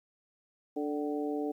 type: harmonic tone with a mistuned harmonic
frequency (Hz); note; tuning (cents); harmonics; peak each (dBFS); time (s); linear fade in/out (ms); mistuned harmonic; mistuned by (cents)
146.83; D3; 0; 2 / 3 / 4 / 5; -33 / -35 / -42 / -41; 0.76-1.52; 10; 5; +54
effects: 11-bit